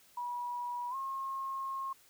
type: tone with pitch glide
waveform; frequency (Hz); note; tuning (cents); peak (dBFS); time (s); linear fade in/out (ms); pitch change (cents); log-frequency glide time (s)
sine; 970 to 1076.3; B5 to C6; -31 to +49; -35; 0.17-1.93; 5; +180; 0.9-0.95
effects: white hiss -63 dBFS RMS until 2.09 s